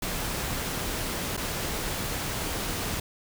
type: noise with dropouts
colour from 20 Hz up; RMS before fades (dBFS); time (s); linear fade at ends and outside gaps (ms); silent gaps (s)
pink; -31; 0.02-3; 5; 1.368-1.374
effects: none